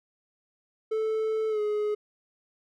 triangle tone with pitch glide, 438.5 to 420.4 Hz, A4 to G#4, -6 to +21 cents, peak -23 dBFS, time 0.91-1.95 s, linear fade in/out 10 ms, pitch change -73 cents, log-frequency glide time 1.49-1.6 s, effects none

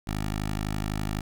10% pulse tone with notch filter, 51.91 Hz, G#1, in tune, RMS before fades -30 dBFS, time 0.07-1.21 s, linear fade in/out 5 ms, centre 450 Hz, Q 1.4, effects none

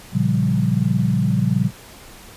sine chord, G half-diminished seventh, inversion first, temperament equal with one note detuned, 116.54 / 139.31 / 174.61 / 196 Hz, Bb2 / Db3 / F3 / G3, 0 / +9 / 0 / 0 cents, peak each -21 dBFS, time 0.12-1.71 s, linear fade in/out 50 ms, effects pink hiss -42 dBFS RMS until 2.36 s + resampled to 32000 Hz

